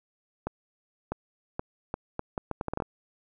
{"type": "accelerating click train", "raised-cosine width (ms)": 1, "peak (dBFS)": -16, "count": 13, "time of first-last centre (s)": [0.47, 2.822], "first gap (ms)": 650, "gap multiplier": 0.73, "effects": []}